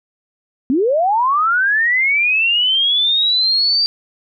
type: linear sweep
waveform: sine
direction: up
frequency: 240 to 4699 Hz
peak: -12 dBFS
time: 0.7-3.86 s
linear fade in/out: 0 ms
effects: none